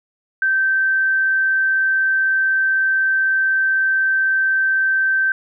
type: tone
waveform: sine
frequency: 1554 Hz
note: G6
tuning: 16 cents flat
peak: -14 dBFS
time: 0.42-5.32 s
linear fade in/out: 2 ms
effects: none